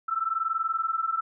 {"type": "tone pair together", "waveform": "sine", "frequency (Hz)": [1316.3, 1337], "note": ["E6", "E6"], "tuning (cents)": [-3, 24], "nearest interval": "unison", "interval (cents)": 27, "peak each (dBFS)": -28, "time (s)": [0.08, 1.21], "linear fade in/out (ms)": 10, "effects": []}